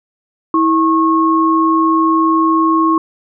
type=tone pair together; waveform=sine; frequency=324.2 / 1090.5 Hz; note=E4 / C#6; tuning=-29 / -29 cents; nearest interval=octave + major sixth; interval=2100 cents; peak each=-12 dBFS; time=0.54-2.98 s; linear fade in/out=2 ms; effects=none